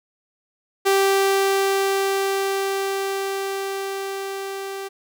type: tone with level ramp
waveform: sawtooth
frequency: 390.8 Hz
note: G4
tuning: 5 cents flat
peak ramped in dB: -11 to -25 dBFS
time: 0.85-4.89 s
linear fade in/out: 20 ms
effects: none